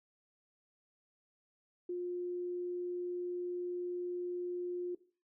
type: tone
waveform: sine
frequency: 355.2 Hz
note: F4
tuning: 29 cents sharp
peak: -35 dBFS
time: 1.89-4.95 s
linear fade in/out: 5 ms
effects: noise-tail reverb RT60 0.4 s tail -17 dB re dry